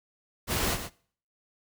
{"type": "noise with echo", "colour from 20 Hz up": "pink", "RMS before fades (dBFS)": -28, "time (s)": [0.47, 0.78], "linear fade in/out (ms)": 50, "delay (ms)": 120, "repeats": 1, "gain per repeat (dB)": -9, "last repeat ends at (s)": 0.9, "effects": ["noise-tail reverb RT60 0.5 s tail -21 dB re dry"]}